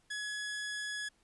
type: tone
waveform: sawtooth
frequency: 1687 Hz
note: G#6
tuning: 27 cents sharp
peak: -33 dBFS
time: 0.1-1.09 s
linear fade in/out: 10 ms
effects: pink hiss -71 dBFS RMS until 1.23 s + resampled to 24000 Hz